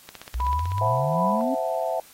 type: click train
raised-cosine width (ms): 0.2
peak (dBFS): -21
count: 12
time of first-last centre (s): 0.09-0.782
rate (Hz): 15.9
type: exponential sweep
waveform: sine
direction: up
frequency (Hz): 57 to 275.1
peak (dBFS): -24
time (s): 0.34-1.55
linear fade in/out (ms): 10
type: tone with tremolo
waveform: sine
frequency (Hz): 987.8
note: B5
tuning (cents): 0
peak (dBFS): -22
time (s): 0.4-1.41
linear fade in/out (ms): 0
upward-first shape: sine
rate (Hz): 2.6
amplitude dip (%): 70
type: chord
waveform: sine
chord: F# half-diminished seventh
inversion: second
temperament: equal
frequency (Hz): 523.3 / 659.3 / 740 / 880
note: C5 / E5 / F#5 / A5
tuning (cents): 0 / 0 / 0 / 0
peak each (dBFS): -30 / -26 / -30 / -32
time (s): 0.81-2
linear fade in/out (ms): 2
effects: white hiss -51 dBFS RMS until 2.13 s + AAC 48 kbps